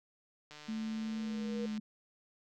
click train, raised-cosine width 0.2 ms, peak -33 dBFS, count 191, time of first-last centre 0.51-1.777 s, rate 150 Hz
sine tone with pitch glide, 220 to 214 Hz, A3 to A3, 0 to -48 cents, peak -35 dBFS, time 0.68-1.8 s, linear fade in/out 10 ms, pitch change -48 cents, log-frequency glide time 1.21-1.45 s
sine tone with exponential growth, 477.7 Hz, A#4, 42 cents sharp, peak -36 dBFS, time 0.78-1.66 s, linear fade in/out 5 ms, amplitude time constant 190 ms
effects none

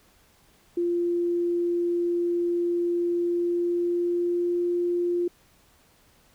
sine tone with pitch glide, 346.7 to 349.9 Hz, F4 to F4, -13 to +3 cents, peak -22 dBFS, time 0.77-5.28 s, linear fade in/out 5 ms, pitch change +16 cents, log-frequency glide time 3.19-4.67 s, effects pink hiss -60 dBFS RMS until 6.34 s

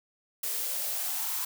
blue noise with high-pass filter sweep, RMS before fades -32 dBFS, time 0.43-1.45 s, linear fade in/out 5 ms, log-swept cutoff 400 to 1000 Hz, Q 4.6, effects none

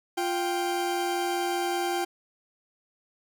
40% pulse tone pair together, 349.5 / 784 Hz, F4 / G5, +1 / 0 cents, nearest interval octave + major second, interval 1399 cents, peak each -28 dBFS, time 0.17-2.05 s, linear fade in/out 10 ms, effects none

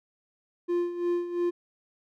triangle tone with tremolo, 349.2 Hz, F4, in tune, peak -21 dBFS, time 0.68-1.51 s, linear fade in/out 20 ms, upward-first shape sine, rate 2.9 Hz, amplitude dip 70%, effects none

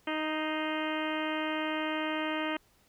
harmonic tone with a mistuned harmonic, 311.1 Hz, D#4, in tune, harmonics 1 / 2 / 3 / 4 / 5 / 6 / 7 / 8 / 9 / 10, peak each -34 / -37 / -39 / -40 / -41 / -42 / -42 / -43 / -44 / -44 dBFS, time 0.07-2.57 s, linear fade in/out 5 ms, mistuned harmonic 7, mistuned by -52 cents, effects pink hiss -66 dBFS RMS until 2.88 s

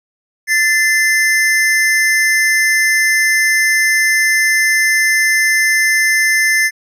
square tone pair together, 1760 / 2068 Hz, A6 / C7, 0 / -21 cents, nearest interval minor third, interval 279 cents, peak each -14 dBFS, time 0.47-6.71 s, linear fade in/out 50 ms, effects resampled to 32000 Hz

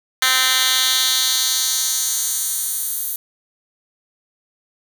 10% pulse tone with high-pass filter sweep, 258.9 Hz, C4, 18 cents flat, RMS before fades -19 dBFS, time 0.22-3.16 s, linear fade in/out 2 ms, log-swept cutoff 2200 to 12000 Hz, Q 1.4, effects none

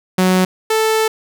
sawtooth tone pair in turn, 185 / 440 Hz, F#3 / A4, 0 / 0 cents, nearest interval octave + minor third, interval 1500 cents, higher second, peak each -7 / -9 dBFS, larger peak first, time 0.18-0.45 / 0.7-1.08 s, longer second, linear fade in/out 5 ms, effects none

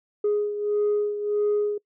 sine beating tone pair, 415.3 / 416.9 Hz, G#4 / G#4, 0 / +7 cents, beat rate 1.6 Hz, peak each -21 / -27 dBFS, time 0.24-1.78 s, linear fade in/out 5 ms, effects noise-tail reverb RT60 0.1 s tail -25 dB re dry + tanh soft clip ceiling -17 dBFS

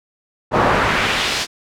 brown noise with band-pass filter sweep, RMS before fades -17 dBFS, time 0.51-1.47 s, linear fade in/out 50 ms, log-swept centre 810 to 5300 Hz, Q 1.1, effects none

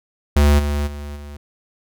square tone with level steps, 72.7 Hz, D2, 17 cents flat, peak -11 / -19 / -29 / -33 dBFS, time 0.36-1.37 s, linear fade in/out 5 ms, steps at 0.58 / 0.86 / 1.15 s, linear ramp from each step 20 ms, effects none

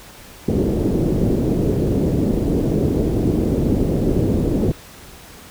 white low-pass noise, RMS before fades -18 dBFS, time 0.48-4.72 s, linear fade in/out 5 ms, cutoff 400 Hz, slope 24 dB/octave, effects pink hiss -41 dBFS RMS until 5.5 s

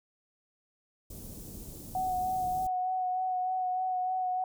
pink band-stop noise, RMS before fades -44 dBFS, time 1.1-2.67 s, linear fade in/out 5 ms, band 360 to 8700 Hz, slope 12 dB/octave
sine tone with vibrato, 740 Hz, F#5, in tune, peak -28 dBFS, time 1.95-4.44 s, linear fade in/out 2 ms, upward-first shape sine, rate 3.3 Hz, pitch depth 18 cents each way
effects none

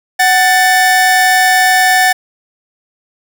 45% pulse tone pair together, 745.3 / 1769 Hz, F#5 / A6, +12 / +9 cents, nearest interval octave + minor third, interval 1497 cents, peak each -10 dBFS, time 0.19-2.13 s, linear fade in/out 10 ms, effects none

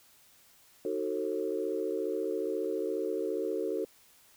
sine chord, D# diminished seventh, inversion none, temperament just, 311.1 / 373.4 / 448 / 537.6 Hz, D#4 / F#4 / A4 / C5, 0 / +16 / +31 / +47 cents, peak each -37 / -34 / -33 / -38 dBFS, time 0.85-3.85 s, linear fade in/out 2 ms, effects tanh soft clip ceiling -19 dBFS + white hiss -61 dBFS RMS until 4.36 s

